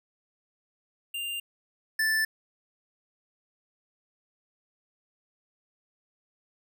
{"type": "tone pair in turn", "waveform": "square", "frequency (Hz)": [2794, 1760.1], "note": ["F7", "A6"], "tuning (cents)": [0, 0], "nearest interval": "minor sixth", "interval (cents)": 800, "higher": "first", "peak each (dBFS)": [-32, -24], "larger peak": "second", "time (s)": [[1.14, 1.4], [1.99, 2.25]], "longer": "neither", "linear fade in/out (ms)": 5, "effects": []}